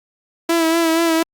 sawtooth tone with vibrato, 329.6 Hz, E4, in tune, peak -10 dBFS, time 0.49-1.23 s, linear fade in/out 5 ms, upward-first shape sine, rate 4.2 Hz, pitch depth 37 cents each way, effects Opus 48 kbps

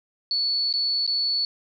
sine tone with dropouts, 4435 Hz, C#8, in tune, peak -21 dBFS, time 0.31-1.45 s, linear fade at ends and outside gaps 1 ms, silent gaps 0.727-0.738 / 1.065-1.076 s, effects none

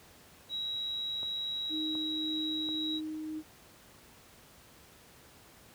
sine tone, 3862 Hz, B7, 39 cents flat, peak -33 dBFS, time 0.49-3.01 s, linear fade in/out 50 ms
clicks, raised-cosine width 1 ms, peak -33 dBFS, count 3, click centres 1.231 / 1.953 / 2.689 s
sine tone with tremolo, 311.1 Hz, D#4, in tune, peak -34 dBFS, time 1.69-3.43 s, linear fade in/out 50 ms, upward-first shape triangle, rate 1.8 Hz, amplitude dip 25%
effects pink hiss -57 dBFS RMS until 5.74 s + high-pass 60 Hz 12 dB/octave

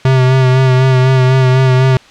square tone with vibrato, 130 Hz, C3, 11 cents flat, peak -7 dBFS, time 0.05-1.97 s, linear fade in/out 2 ms, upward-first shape sine, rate 4 Hz, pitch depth 30 cents each way, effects white hiss -40 dBFS RMS until 2.1 s + low-pass 4000 Hz 12 dB/octave

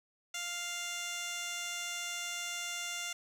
15% pulse tone with band-pass filter, 698.5 Hz, F5, in tune, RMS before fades -39 dBFS, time 0.34-3.13 s, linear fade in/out 5 ms, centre 5300 Hz, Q 1.1, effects 11-bit

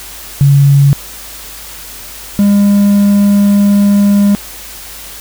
sine / triangle tone pair in turn, 140.2 / 202.4 Hz, C#3 / G#3, +20 / -44 cents, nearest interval tritone, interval 636 cents, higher second, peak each -3 dBFS, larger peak neither, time 0.41-0.93 / 2.39-4.35 s, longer second, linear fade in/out 0 ms, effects added 50 Hz sine -37 dBFS peak until 5.2 s + white hiss -29 dBFS RMS until 5.2 s

